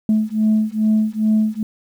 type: beating tone pair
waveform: sine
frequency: 215.2 / 217.6 Hz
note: A3 / A3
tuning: -38 / -19 cents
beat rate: 2.4 Hz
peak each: -16 / -16 dBFS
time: 0.09-1.63 s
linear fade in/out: 2 ms
effects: tanh soft clip ceiling -9 dBFS + 8-bit